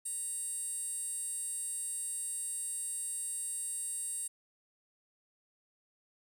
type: tone with high-pass filter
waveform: 15% pulse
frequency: 940 Hz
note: A#5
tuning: 14 cents sharp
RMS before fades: -38 dBFS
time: 0.05-4.28 s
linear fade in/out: 10 ms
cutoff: 8700 Hz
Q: 7.6
effects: none